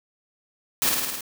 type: noise with echo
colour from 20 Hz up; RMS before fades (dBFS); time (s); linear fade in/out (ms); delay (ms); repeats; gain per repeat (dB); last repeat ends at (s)
white; -22; 0.82-0.89; 0; 53; 6; -2; 1.208
effects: none